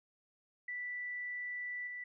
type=tone with level steps; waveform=sine; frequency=1971 Hz; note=B6; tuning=4 cents flat; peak=-38 / -41 dBFS; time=0.68-2.04 s; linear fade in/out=5 ms; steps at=1.87 s; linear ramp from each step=2 ms; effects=none